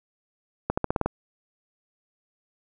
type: accelerating click train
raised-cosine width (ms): 1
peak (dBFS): -9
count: 7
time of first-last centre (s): 0.7-1.06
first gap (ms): 75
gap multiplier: 0.91
effects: none